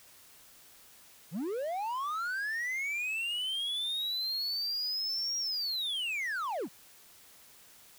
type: linear two-way sweep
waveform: triangle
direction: up then down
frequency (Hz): 136.1 to 5650 to 136.1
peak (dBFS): -30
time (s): 1.31-6.69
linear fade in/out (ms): 50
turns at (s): 5.38
effects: white hiss -57 dBFS RMS until 7.98 s